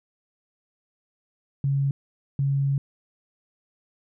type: tone pair in turn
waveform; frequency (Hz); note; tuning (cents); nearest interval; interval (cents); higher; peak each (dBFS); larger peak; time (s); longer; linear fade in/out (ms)
sine; 138.59 / 138.59; C#3 / C#3; 0 / 0; unison; 0; neither; -20; neither; 1.64-1.91 / 2.39-2.78; second; 2
effects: none